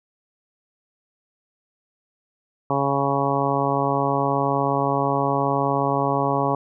harmonic tone, 139.1 Hz, C#3, 6 cents sharp, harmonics 1 / 2 / 3 / 4 / 5 / 6 / 7 / 8, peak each -27 / -27 / -27 / -27 / -27 / -27 / -27 / -27 dBFS, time 2.7-6.55 s, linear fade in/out 2 ms, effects none

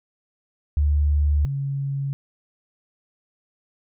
sine tone pair in turn, 73.42 / 138.6 Hz, D2 / C#3, 0 / 0 cents, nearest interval major seventh, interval 1100 cents, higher second, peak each -16 / -23 dBFS, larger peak first, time 0.77-1.45 / 1.45-2.13 s, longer neither, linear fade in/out 0 ms, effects none

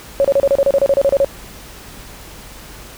sine tone bursts, 554.4 Hz, C#5, in tune, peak -9 dBFS, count 14, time 0.2-1.246 s, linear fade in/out 0 ms, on 45 ms, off 32 ms, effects added 50 Hz sine -42 dBFS peak until 2.97 s + pink hiss -37 dBFS RMS until 2.97 s

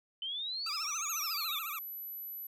sine exponential two-way sweep, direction up then down, 3036 to 6820 to 3419 Hz, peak -35 dBFS, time 0.22-1.59 s, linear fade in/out 2 ms, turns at 1.08 s
25% pulse tone with vibrato, 1244.5 Hz, D#6, in tune, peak -35 dBFS, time 0.66-1.79 s, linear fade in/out 5 ms, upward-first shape triangle, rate 14 Hz, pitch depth 180 cents each way
sine tone, 11940 Hz, F#9, 15 cents sharp, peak -40 dBFS, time 1.09-2.47 s, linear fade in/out 5 ms
effects none

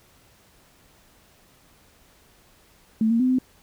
sine tone with pitch steps, 220.7 / 230.5 / 254.8 / 256.7 Hz, A3 / A#3 / C4 / C4, +5 / -19 / -46 / -33 cents, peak -17 dBFS, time 3.01-3.386 s, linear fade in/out 2 ms, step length 94 ms, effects pink hiss -57 dBFS RMS until 3.62 s

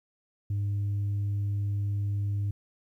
sine tone, 101.3 Hz, G#2, 43 cents flat, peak -24 dBFS, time 0.5-2.51 s, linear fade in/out 5 ms, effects tanh soft clip ceiling -25 dBFS + 11-bit

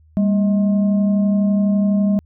sine tone with frequency modulation, 200 Hz, G3, 35 cents sharp, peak -13 dBFS, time 0.17-2.19 s, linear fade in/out 0 ms, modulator 432 Hz, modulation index 0.41, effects added 78 Hz sine -48 dBFS peak until 2.25 s

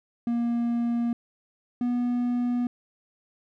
triangle tone pair in turn, 236.1 / 243.7 Hz, A#3 / B3, +22 / -23 cents, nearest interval minor second, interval 55 cents, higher second, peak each -21 dBFS, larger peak neither, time 0.27-1.13 / 1.81-2.67 s, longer neither, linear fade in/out 2 ms, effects none

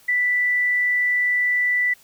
sine tone, 1975.5 Hz, B6, in tune, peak -17 dBFS, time 0.08-1.94 s, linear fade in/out 10 ms, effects white hiss -53 dBFS RMS until 2.03 s

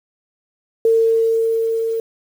sine tone with level ramp, 452.7 Hz, A4, 49 cents sharp, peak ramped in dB -10 to -18 dBFS, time 0.85-2 s, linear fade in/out 2 ms, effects 7-bit

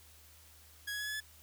sawtooth tone with pitch steps, 1661.2 / 1675.7 / 1690.2 / 1704.9 / 1719.8 Hz, G#6 / G#6 / G#6 / G#6 / A6, 0 / +15 / +30 / +45 / -40 cents, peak -33 dBFS, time 0.87-1.205 s, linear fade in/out 10 ms, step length 67 ms, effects added 77 Hz sine -61 dBFS peak until 1.42 s + white hiss -60 dBFS RMS until 1.42 s

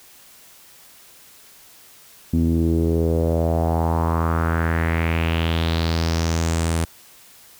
sawtooth tone with low-pass filter sweep, 82.41 Hz, E2, in tune, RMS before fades -20 dBFS, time 2.33-6.85 s, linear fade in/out 5 ms, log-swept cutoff 250 to 9700 Hz, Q 3.6, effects white hiss -48 dBFS RMS until 7.59 s

